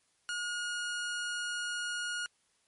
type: tone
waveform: sawtooth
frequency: 1437 Hz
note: F6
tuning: 49 cents sharp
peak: -30 dBFS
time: 0.29-2.26 s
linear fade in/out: 0 ms
effects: white hiss -72 dBFS RMS until 2.67 s + MP3 48 kbps